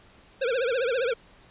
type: tone with vibrato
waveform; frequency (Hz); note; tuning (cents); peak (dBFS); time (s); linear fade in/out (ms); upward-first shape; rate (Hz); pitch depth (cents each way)
square; 497.4; B4; +12; -24; 0.41-1.14; 10; triangle; 15; 190
effects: pink hiss -55 dBFS RMS until 1.5 s + resampled to 8000 Hz